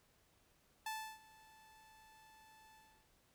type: tone with ADSR envelope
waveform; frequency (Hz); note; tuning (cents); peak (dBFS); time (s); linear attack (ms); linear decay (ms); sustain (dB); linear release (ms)
sawtooth; 875; A5; -10; -36; 0.86-3.09; 4; 320; -22; 340
effects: pink hiss -73 dBFS RMS until 3.34 s